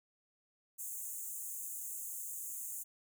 pink high-pass noise, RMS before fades -43 dBFS, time 0.78-2.84 s, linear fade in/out 20 ms, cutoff 6600 Hz, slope 96 dB/octave, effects none

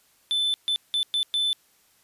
triangle tone bursts at uneven times, 3520 Hz, A7, in tune, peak -20 dBFS, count 5, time 0.31-0.54 / 0.68-0.76 / 0.94-1.03 / 1.14-1.23 / 1.34-1.53 s, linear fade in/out 0 ms, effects white hiss -62 dBFS RMS until 2.03 s + resampled to 32000 Hz

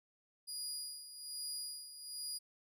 25% pulse tone with tremolo, 4879 Hz, D#8, 35 cents flat, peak -35 dBFS, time 0.47-2.39 s, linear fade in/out 20 ms, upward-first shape sine, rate 1.2 Hz, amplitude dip 70%, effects none

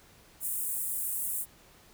pink high-pass noise, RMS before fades -33 dBFS, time 0.4-1.46 s, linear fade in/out 50 ms, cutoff 8400 Hz, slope 48 dB/octave, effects pink hiss -58 dBFS RMS until 1.93 s

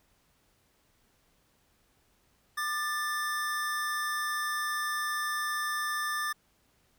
square tone pair together, 1197.5 / 1760 Hz, D6 / A6, +33 / 0 cents, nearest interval perfect fifth, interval 667 cents, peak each -34 / -33 dBFS, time 2.57-6.33 s, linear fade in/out 10 ms, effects pink hiss -69 dBFS RMS until 6.98 s

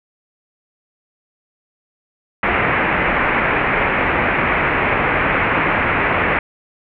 white low-pass noise, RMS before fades -17 dBFS, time 2.43-6.39 s, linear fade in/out 2 ms, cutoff 2400 Hz, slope 48 dB/octave, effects none

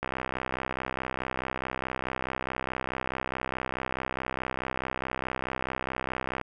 click train, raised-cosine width 0.5 ms, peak -15 dBFS, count 414, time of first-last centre 0.03-6.413 s, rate 64.7 Hz, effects none

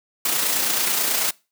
white noise with amplitude modulation, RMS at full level -20 dBFS, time 0.25-1.31 s, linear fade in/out 5 ms, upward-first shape sine, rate 29.2 Hz, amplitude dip 35%, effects noise-tail reverb RT60 0.3 s tail -24 dB re dry + high-pass 200 Hz 12 dB/octave

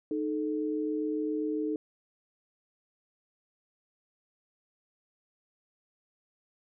sine tone pair together, 307.6 / 435 Hz, D#4 / A4, -20 / -20 cents, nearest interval tritone, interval 600 cents, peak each -30 / -33 dBFS, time 0.11-1.76 s, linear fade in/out 2 ms, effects none

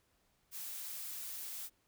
blue noise, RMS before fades -44 dBFS, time 0.51-1.7 s, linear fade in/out 50 ms, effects pink hiss -75 dBFS RMS until 1.87 s

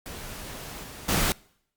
pink noise with level steps, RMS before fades -39 / -42 / -24 dBFS, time 0.06-1.32 s, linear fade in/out 0 ms, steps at 0.83 / 1.08 s, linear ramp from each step 10 ms, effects noise-tail reverb RT60 0.7 s tail -25 dB re dry + Opus 48 kbps

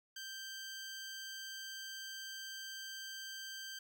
15% pulse tone, 1568 Hz, G6, in tune, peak -38 dBFS, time 0.16-3.79 s, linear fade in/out 5 ms, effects none

